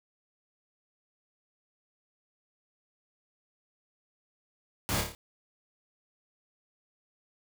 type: noise with echo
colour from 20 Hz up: pink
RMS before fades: -31 dBFS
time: 4.89-5.01 s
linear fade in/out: 0 ms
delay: 28 ms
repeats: 5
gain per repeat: -4 dB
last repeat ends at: 5.15 s
effects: none